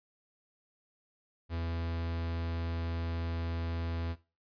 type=tone; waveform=45% pulse; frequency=83.5 Hz; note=E2; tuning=23 cents sharp; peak=-33 dBFS; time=1.49-4.16 s; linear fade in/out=50 ms; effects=noise-tail reverb RT60 0.3 s tail -17 dB re dry + resampled to 11025 Hz